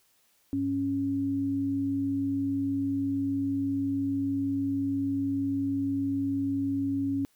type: tone pair together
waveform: sine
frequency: 102.6 / 276.3 Hz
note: G#2 / C#4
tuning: -21 / -6 cents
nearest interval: octave + perfect fourth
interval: 1715 cents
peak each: -36 / -26 dBFS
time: 0.53-7.25 s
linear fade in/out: 0 ms
effects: white hiss -67 dBFS RMS until 7.35 s